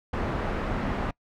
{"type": "low-pass noise", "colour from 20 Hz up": "pink", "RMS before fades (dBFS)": -29, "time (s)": [0.13, 1.11], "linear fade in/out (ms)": 5, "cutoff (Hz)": 1500, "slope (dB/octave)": 12, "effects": ["noise-tail reverb RT60 0.1 s tail -24 dB re dry"]}